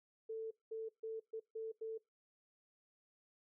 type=tone bursts at uneven times; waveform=sine; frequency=444.8 Hz; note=A4; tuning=19 cents sharp; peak=-40 dBFS; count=6; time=0.29-0.51 / 0.71-0.89 / 1.03-1.2 / 1.33-1.4 / 1.55-1.72 / 1.81-1.98 s; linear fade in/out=10 ms; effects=noise-tail reverb RT60 0.2 s tail -22 dB re dry

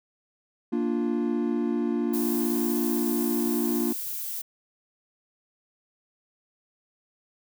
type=chord; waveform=triangle; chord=Bb major; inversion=none; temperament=equal; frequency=233.1 / 293.7 / 349.2 Hz; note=Bb3 / D4 / F4; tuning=0 / 0 / 0 cents; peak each=-25 / -27 / -27 dBFS; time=0.72-3.93 s; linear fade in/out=10 ms
type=noise; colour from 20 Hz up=violet; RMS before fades=-33 dBFS; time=2.13-4.42 s; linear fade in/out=10 ms
effects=none

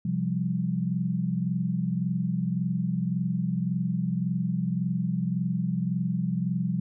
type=chord; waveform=sine; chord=C suspended fourth; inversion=none; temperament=just; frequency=130.81 / 174.42 / 196.22 Hz; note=C3 / F3 / G3; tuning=0 / -2 / +2 cents; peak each=-31 / -27 / -30 dBFS; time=0.05-6.8 s; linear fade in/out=5 ms; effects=none

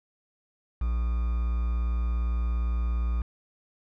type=tone with quantisation; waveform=triangle; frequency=58.7 Hz; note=A#1; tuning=13 cents sharp; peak=-22 dBFS; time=0.81-3.22 s; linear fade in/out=5 ms; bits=7; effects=low-pass 2000 Hz 12 dB/octave

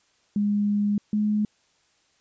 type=tone pair in turn; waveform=sine; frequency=205.6 / 210.5 Hz; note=G#3 / G#3; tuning=-17 / +24 cents; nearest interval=unison; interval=41 cents; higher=second; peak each=-20 dBFS; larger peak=neither; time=0.36-0.98 / 1.13-1.45 s; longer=first; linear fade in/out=2 ms; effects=white hiss -65 dBFS RMS until 2.2 s + resampled to 16000 Hz

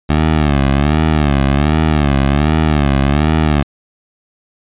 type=tone with vibrato; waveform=15% pulse; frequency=73.42 Hz; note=D2; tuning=in tune; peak=-4 dBFS; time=0.09-3.63 s; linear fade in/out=10 ms; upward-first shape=sine; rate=1.3 Hz; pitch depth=130 cents each way; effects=resampled to 8000 Hz

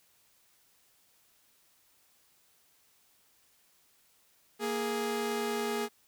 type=tone pair together; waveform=sawtooth; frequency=233.1 / 416 Hz; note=A#3 / G#4; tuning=0 / +3 cents; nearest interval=minor seventh; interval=1003 cents; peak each=-32 / -28 dBFS; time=4.59-5.89 s; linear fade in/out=50 ms; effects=white hiss -67 dBFS RMS until 6.07 s

